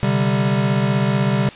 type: chord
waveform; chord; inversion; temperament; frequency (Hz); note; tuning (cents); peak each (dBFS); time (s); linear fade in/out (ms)
square; C suspended second; none; equal; 130.81 / 146.83 / 196; C3 / D3 / G3; 0 / 0 / 0; -20 / -23 / -20; 0.03-1.49; 0
effects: white hiss -38 dBFS RMS until 1.55 s + resampled to 8000 Hz